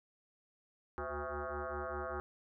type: tone with frequency modulation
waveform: sine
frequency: 370 Hz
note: F#4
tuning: in tune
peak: -37 dBFS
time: 0.98-2.2 s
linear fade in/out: 0 ms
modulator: 147 Hz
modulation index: 7.4
effects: none